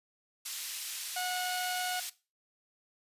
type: high-pass noise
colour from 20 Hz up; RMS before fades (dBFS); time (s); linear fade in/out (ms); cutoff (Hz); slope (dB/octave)
pink; -39; 0.45-2.1; 10; 3300; 12
type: harmonic tone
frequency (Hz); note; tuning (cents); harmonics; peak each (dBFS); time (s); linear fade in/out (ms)
729; F#5; -26; 1 / 2 / 3 / 4 / 5 / 6 / 7 / 8; -35 / -39 / -45 / -43 / -49 / -47 / -54 / -56; 1.16-2; 5
effects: noise-tail reverb RT60 0.3 s tail -18 dB re dry + resampled to 32000 Hz